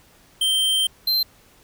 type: tone pair in turn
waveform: square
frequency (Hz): 3136 / 4121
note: G7 / C8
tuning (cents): 0 / -27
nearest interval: perfect fourth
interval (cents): 473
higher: second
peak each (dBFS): -18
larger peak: neither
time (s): 0.41-0.87 / 1.07-1.23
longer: first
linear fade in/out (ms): 5
effects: pink hiss -54 dBFS RMS until 1.63 s